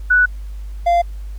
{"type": "tone pair in turn", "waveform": ["sine", "triangle"], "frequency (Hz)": [1480, 692], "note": ["F#6", "F5"], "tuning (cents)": [0, -16], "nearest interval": "octave + minor second", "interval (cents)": 1316, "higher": "first", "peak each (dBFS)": -9, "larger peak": "neither", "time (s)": [[0.1, 0.26], [0.86, 1.02]], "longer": "neither", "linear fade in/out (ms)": 10, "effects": ["added 50 Hz sine -26 dBFS peak until 1.38 s", "pink hiss -52 dBFS RMS until 1.38 s"]}